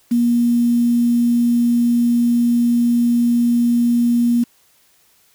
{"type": "tone with quantisation", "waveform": "sine", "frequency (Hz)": 238, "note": "A#3", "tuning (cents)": 36, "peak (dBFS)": -12, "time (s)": [0.11, 4.44], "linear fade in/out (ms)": 10, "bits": 6, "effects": ["white hiss -56 dBFS RMS until 5.34 s"]}